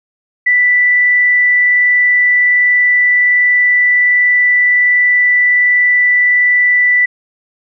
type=tone with frequency modulation; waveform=sine; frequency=1975.5 Hz; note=B6; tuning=in tune; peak=-7 dBFS; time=0.46-7.06 s; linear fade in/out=10 ms; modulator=21.3 Hz; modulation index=0.26; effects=none